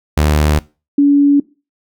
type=tone pair in turn; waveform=sawtooth / sine; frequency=75.4 / 284.7 Hz; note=D2 / C#4; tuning=+46 / +46 cents; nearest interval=octave + major seventh; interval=2300 cents; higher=second; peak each=-6 dBFS; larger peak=neither; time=0.17-0.59 / 0.98-1.4 s; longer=neither; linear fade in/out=5 ms; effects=noise-tail reverb RT60 0.3 s tail -21 dB re dry